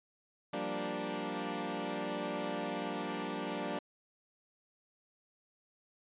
15% pulse chord, G minor seventh, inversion third, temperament equal, 174.61 / 196 / 233.1 / 293.7 Hz, F3 / G3 / Bb3 / D4, 0 / 0 / 0 / 0 cents, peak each -37 / -35 / -35 / -33 dBFS, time 0.53-3.79 s, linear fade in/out 5 ms, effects resampled to 8000 Hz

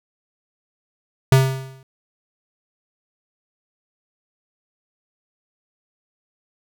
square tone with exponential decay, 132.8 Hz, C3, 26 cents sharp, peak -8 dBFS, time 1.32-1.83 s, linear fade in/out 2 ms, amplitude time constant 110 ms, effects none

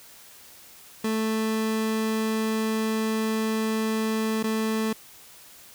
30% pulse tone with dropouts, 220 Hz, A3, in tune, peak -21 dBFS, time 1.04-4.93 s, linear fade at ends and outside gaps 5 ms, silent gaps 4.429-4.439 s, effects white hiss -49 dBFS RMS until 5.74 s

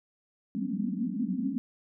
white band-pass noise, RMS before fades -31 dBFS, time 0.55-1.58 s, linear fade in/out 0 ms, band 180 to 270 Hz, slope 96 dB/octave, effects none

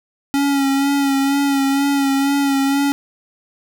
square tone with vibrato, 277.2 Hz, C#4, in tune, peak -15 dBFS, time 0.34-2.92 s, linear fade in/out 0 ms, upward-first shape sine, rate 2.1 Hz, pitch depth 29 cents each way, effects 9-bit

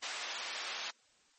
white band-pass noise, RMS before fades -41 dBFS, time 0.02-0.91 s, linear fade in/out 10 ms, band 640 to 4500 Hz, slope 12 dB/octave, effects white hiss -68 dBFS RMS until 1.38 s + MP3 32 kbps

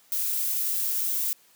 violet noise, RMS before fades -27 dBFS, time 0.12-1.33 s, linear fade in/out 0 ms, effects white hiss -59 dBFS RMS until 1.55 s + high-pass 150 Hz 12 dB/octave

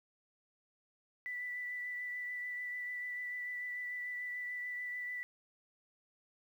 sine tone with vibrato, 1975.5 Hz, B6, in tune, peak -38 dBFS, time 1.26-5.23 s, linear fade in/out 0 ms, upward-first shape triangle, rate 6.8 Hz, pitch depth 16 cents each way, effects 11-bit

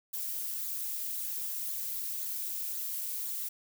violet noise with flanger, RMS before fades -36 dBFS, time 0.13-3.49 s, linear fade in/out 10 ms, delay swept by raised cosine 0.35 to 3.75 ms, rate 1.9 Hz, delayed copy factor -0.5, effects none

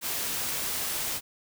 white noise, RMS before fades -31 dBFS, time 0.01-1.21 s, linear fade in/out 50 ms, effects none

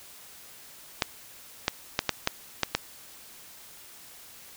clicks, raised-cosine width 0.2 ms, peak -5 dBFS, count 7, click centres 1.022 / 1.681 / 1.991 / 2.093 / 2.274 / 2.633 / 2.75 s, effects white hiss -49 dBFS RMS until 4.56 s

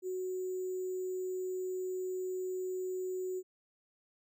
sine tone with sample-and-hold, 370 Hz, F#4, in tune, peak -34 dBFS, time 0.02-3.43 s, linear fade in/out 50 ms, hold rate 7350 Hz, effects none

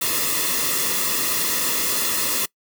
white noise with comb filter, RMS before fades -22 dBFS, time 0.01-2.46 s, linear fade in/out 10 ms, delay 1.3 ms, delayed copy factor -0.75, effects noise-tail reverb RT60 0.1 s tail -23 dB re dry

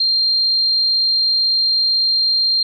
sine tone, 4186 Hz, C8, in tune, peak -13 dBFS, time 0-2.63 s, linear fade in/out 5 ms, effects none

